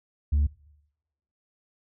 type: tone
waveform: sine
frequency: 72.9 Hz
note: D2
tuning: 12 cents flat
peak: -17 dBFS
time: 0.32-0.47 s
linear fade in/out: 10 ms
effects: noise-tail reverb RT60 0.9 s tail -24 dB re dry + tanh soft clip ceiling -18 dBFS